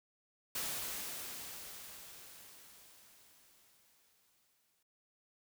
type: noise with exponential decay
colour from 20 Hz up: white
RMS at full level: -38 dBFS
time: 0.55-4.83 s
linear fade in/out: 5 ms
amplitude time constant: 930 ms
effects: none